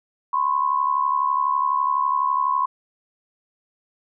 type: tone pair together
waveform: sine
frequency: 1009 / 1081 Hz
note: B5 / C#6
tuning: +37 / -44 cents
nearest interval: minor second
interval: 119 cents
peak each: -21 dBFS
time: 0.33-2.66 s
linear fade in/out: 5 ms
effects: none